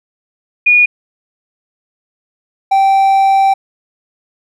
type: tone pair in turn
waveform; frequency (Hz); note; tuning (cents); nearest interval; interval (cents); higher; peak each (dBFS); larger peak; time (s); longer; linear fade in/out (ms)
sine / triangle; 2447 / 779.3; D#7 / G5; -29 / -10; octave + minor sixth; 1981; first; -5; neither; 0.66-0.86 / 2.71-3.54; second; 10
effects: none